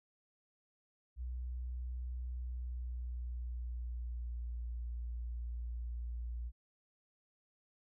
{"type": "tone with pitch glide", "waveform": "sine", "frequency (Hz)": [61.74, 59.05], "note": ["B1", "A#1"], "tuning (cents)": [0, 23], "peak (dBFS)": -38, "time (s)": [1.16, 6.52], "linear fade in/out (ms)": 50, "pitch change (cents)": -77, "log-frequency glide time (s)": [2.29, 4.61], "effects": []}